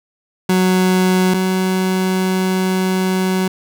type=tone pair in turn; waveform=30% pulse; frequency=185 / 186.83 Hz; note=F#3 / F#3; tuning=0 / +17 cents; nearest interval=unison; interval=17 cents; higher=second; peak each=-9 / -12 dBFS; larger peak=first; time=0.49-1.34 / 1.34-3.48 s; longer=second; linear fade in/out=5 ms; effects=none